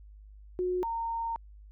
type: tone pair in turn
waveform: sine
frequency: 363.3 / 918.9 Hz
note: F#4 / A#5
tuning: -32 / -25 cents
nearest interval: octave + major third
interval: 1607 cents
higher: second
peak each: -27 / -30 dBFS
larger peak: first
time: 0.59-0.83 / 0.83-1.36 s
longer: second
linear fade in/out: 0 ms
effects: added 51 Hz sine -48 dBFS peak until 1.71 s